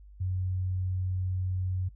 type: tone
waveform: sine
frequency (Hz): 92.5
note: F#2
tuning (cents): 0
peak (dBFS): -28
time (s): 0.2-1.89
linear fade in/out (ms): 10
effects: noise-tail reverb RT60 0.1 s tail -18 dB re dry + added 50 Hz sine -48 dBFS peak until 1.95 s